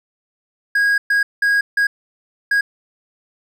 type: tone bursts at uneven times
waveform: triangle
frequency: 1642 Hz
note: G#6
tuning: 20 cents flat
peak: -11 dBFS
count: 5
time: 0.75-0.98 / 1.1-1.23 / 1.42-1.61 / 1.77-1.87 / 2.51-2.61 s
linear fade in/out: 5 ms
effects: none